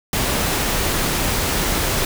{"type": "noise", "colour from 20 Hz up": "pink", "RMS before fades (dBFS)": -20, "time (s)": [0.13, 2.05], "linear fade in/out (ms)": 2, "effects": []}